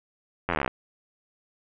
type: slowing click train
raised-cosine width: 0.5 ms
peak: -10 dBFS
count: 15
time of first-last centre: 0.49-0.678 s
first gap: 11 ms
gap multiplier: 1.03
effects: resampled to 8000 Hz + 8-bit